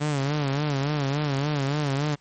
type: tone with vibrato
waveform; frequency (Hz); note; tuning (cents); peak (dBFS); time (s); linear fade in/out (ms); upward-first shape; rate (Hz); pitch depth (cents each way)
sawtooth; 143.2; D3; -43; -19; 0-2.16; 20; sine; 3.5; 100
effects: pink hiss -62 dBFS RMS until 2.2 s + MP3 32 kbps